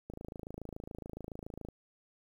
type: click train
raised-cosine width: 2 ms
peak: -29 dBFS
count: 44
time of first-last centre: 0.1-1.687 s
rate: 27.1 Hz
effects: 10-bit